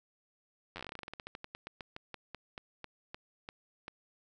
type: slowing click train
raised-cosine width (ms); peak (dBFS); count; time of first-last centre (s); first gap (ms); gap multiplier
0.3; -26; 30; 0.76-3.881; 10; 1.14
effects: none